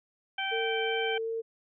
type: harmonic tone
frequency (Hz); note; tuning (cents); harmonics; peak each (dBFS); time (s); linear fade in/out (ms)
777; G5; -16; 1 / 2 / 3 / 4; -35 / -35 / -35 / -35; 0.38-1.18; 5
type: tone with vibrato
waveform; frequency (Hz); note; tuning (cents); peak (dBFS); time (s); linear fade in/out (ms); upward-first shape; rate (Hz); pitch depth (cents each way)
sine; 451.2; A4; +44; -30; 0.51-1.42; 20; sine; 2.7; 11
effects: none